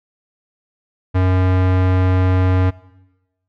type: tone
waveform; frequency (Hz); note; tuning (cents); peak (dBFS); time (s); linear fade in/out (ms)
square; 92.5; F#2; 0; -13; 1.14-2.71; 20
effects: noise-tail reverb RT60 1.0 s tail -20 dB re dry + low-pass 2000 Hz 12 dB/octave